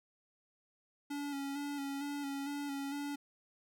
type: tone with vibrato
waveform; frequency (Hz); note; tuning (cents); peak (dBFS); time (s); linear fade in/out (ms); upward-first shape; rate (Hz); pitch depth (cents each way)
square; 282.2; C#4; +31; -38; 1.1-3.16; 10; square; 2.2; 28
effects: none